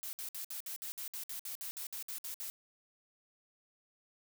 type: noise bursts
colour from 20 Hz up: blue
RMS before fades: -42 dBFS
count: 16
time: 0.03-2.5 s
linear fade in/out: 0 ms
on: 100 ms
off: 58 ms
effects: none